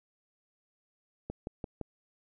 click train, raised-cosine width 2 ms, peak -23 dBFS, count 4, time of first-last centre 1.3-1.813 s, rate 5.85 Hz, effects none

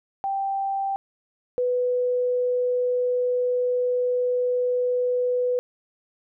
sine tone pair in turn, 784 / 495.7 Hz, G5 / B4, 0 / +6 cents, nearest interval minor sixth, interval 794 cents, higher first, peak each -23 / -20 dBFS, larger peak second, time 0.24-0.96 / 1.58-5.59 s, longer second, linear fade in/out 0 ms, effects none

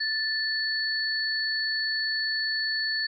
sine tone pair together, 1760 / 4435 Hz, A6 / C#8, 0 / 0 cents, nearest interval octave + major third, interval 1600 cents, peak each -28 dBFS, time 0-3.07 s, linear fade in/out 10 ms, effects none

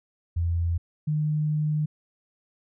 sine tone pair in turn, 84.9 / 151.98 Hz, F2 / D#3, -48 / -40 cents, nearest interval minor seventh, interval 1008 cents, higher second, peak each -22 dBFS, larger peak neither, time 0.36-0.78 / 1.07-1.86 s, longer second, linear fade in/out 10 ms, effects none

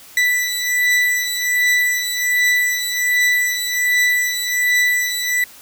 40% pulse beating tone pair, 1975.5 / 1976.8 Hz, B6 / B6, 0 / +1 cents, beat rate 1.3 Hz, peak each -16 / -19 dBFS, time 0.17-5.44 s, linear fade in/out 2 ms, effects white hiss -42 dBFS RMS until 5.61 s

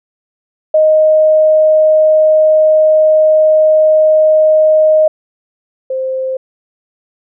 sine tone pair in turn, 622.3 / 523.2 Hz, D#5 / C5, 0 / 0 cents, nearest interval minor third, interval 300 cents, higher first, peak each -5 / -14 dBFS, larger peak first, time 0.74-5.08 / 5.9-6.37 s, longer first, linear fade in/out 5 ms, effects none

